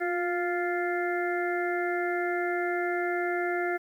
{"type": "harmonic tone with a mistuned harmonic", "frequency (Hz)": 349.2, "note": "F4", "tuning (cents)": 0, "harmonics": [1, 2, 4, 5, 6], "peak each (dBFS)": [-29, -32, -35, -36, -37], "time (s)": [0, 3.78], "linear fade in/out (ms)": 20, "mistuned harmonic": 1, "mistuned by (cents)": 26, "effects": ["10-bit"]}